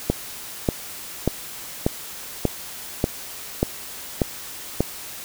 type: click train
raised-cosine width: 2 ms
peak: -4 dBFS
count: 9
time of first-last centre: 0.1-4.806 s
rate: 1.7 Hz
effects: white hiss -36 dBFS RMS until 5.24 s